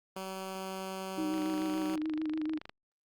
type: tone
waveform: 10% pulse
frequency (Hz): 190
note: F#3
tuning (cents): +46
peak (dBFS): -29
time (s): 0.16-1.96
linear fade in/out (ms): 5
type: tone with vibrato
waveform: sine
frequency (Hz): 311.1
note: D#4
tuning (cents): 0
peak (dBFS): -31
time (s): 1.17-2.59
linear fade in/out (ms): 20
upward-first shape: square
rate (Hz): 6.9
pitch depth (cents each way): 27
type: click train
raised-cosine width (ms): 0.3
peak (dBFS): -28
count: 35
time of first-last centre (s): 1.34-2.695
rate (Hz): 25.1
effects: Opus 32 kbps